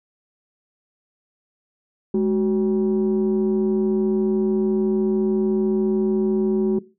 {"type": "tone pair together", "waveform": "sine", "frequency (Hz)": [210.3, 374.7], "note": ["G#3", "F#4"], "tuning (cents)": [22, 22], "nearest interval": "minor seventh", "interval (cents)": 1000, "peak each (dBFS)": -18, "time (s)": [2.14, 6.79], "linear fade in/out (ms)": 5, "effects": ["noise-tail reverb RT60 0.3 s tail -19 dB re dry", "tanh soft clip ceiling -13 dBFS"]}